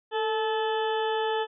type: harmonic tone with a mistuned harmonic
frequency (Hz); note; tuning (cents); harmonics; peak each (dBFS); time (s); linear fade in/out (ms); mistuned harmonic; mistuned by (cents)
433.7; A4; -25; 1 / 2 / 3 / 4 / 6 / 7 / 8; -27 / -29 / -39 / -36 / -47 / -39 / -41; 0.11-1.47; 50; 1; +39
effects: none